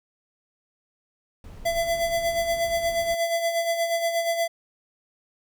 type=noise; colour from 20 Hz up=brown; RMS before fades=-41 dBFS; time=1.44-3.15 s; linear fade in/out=2 ms
type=tone with tremolo; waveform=square; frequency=673 Hz; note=E5; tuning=36 cents sharp; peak=-21 dBFS; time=1.65-4.48 s; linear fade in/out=10 ms; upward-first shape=sine; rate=8.4 Hz; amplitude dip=55%
effects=none